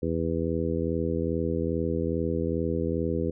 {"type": "harmonic tone", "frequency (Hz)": 82.41, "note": "E2", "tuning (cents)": 0, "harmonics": [1, 2, 3, 4, 5, 6], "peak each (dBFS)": [-32, -32, -32, -32, -32, -32], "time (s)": [0.02, 3.31], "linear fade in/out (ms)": 10, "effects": []}